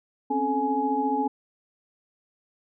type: tone cluster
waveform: sine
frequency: 261.5 / 275.9 / 434.7 / 838 Hz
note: C4 / C#4 / A4 / G#5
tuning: -1 / -8 / -21 / +15 cents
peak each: -30 / -28 / -31 / -25 dBFS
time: 0.3-1.28 s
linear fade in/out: 10 ms
effects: none